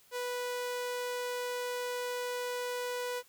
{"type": "tone", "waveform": "sawtooth", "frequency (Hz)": 492.4, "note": "B4", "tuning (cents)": -5, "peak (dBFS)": -30, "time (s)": [0.11, 3.23], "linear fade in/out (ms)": 50, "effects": ["white hiss -63 dBFS RMS until 3.28 s"]}